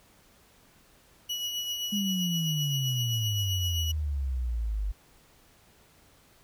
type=tone with tremolo; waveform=35% pulse; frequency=2926 Hz; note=F#7; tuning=20 cents flat; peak=-27 dBFS; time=1.29-3.92 s; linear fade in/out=10 ms; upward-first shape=triangle; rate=7.7 Hz; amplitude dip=45%
type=exponential sweep; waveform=sine; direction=down; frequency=207.7 to 48.5 Hz; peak=-27 dBFS; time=1.92-4.92 s; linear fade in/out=10 ms
effects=pink hiss -60 dBFS RMS until 6.43 s